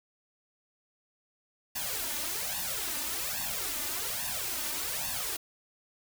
white noise with flanger, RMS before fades -34 dBFS, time 1.75-5.37 s, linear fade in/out 10 ms, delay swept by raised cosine 1.1 to 3.4 ms, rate 1.2 Hz, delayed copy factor +0.95, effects none

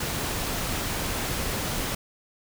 pink noise, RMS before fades -29 dBFS, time 0-1.95 s, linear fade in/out 5 ms, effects none

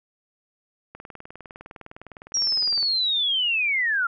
click train, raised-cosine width 0.5 ms, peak -25 dBFS, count 38, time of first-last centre 0.95-2.828 s, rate 19.7 Hz
sine linear sweep, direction down, 5690 to 1351 Hz, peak -20 dBFS, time 2.34-4.07 s, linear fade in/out 5 ms
effects none

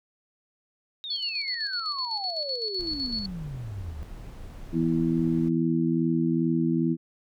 sine exponential sweep, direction down, 3800 to 69.3 Hz, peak -33 dBFS, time 1.04-4.03 s, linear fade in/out 0 ms
sine tone with tremolo, 4406 Hz, C#8, 11 cents flat, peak -27 dBFS, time 1.1-3.26 s, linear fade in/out 5 ms, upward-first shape square, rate 7.9 Hz, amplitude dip 50%
brown noise, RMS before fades -41 dBFS, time 2.79-5.49 s, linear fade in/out 5 ms
harmonic tone, 82.41 Hz, E2, in tune, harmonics 2 / 3 / 4, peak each -26 / -26 / -26 dBFS, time 4.72-6.97 s, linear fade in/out 50 ms
effects none

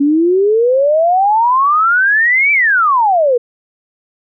sine exponential two-way sweep, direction up then down, 277.2 to 2349 to 464.6 Hz, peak -8 dBFS, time 0-3.38 s, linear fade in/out 10 ms, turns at 2.52 s, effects none

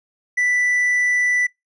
triangle tone, 1977 Hz, B6, 1 cent sharp, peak -14 dBFS, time 0.37-1.47 s, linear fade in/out 10 ms, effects noise-tail reverb RT60 0.2 s tail -26 dB re dry + resampled to 24000 Hz

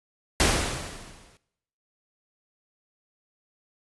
pink noise with exponential decay, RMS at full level -18 dBFS, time 0.4-1.37 s, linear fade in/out 0 ms, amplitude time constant 210 ms, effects noise-tail reverb RT60 0.8 s tail -19 dB re dry + resampled to 24000 Hz

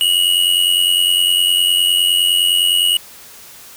square tone with amplitude modulation, 2900 Hz, F#7, 35 cents flat, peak -9 dBFS, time 0.01-2.97 s, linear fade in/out 0 ms, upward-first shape sine, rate 89.8 Hz, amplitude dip 70%, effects white hiss -39 dBFS RMS until 3.76 s

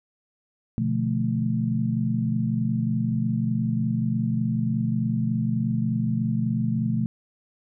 sine chord, B half-diminished seventh, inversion none, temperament equal, 123.47 / 146.83 / 174.61 / 220 Hz, B2 / D3 / F3 / A3, 0 / 0 / 0 / 0 cents, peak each -26 / -31 / -29 / -25 dBFS, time 0.78-7.06 s, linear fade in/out 0 ms, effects none

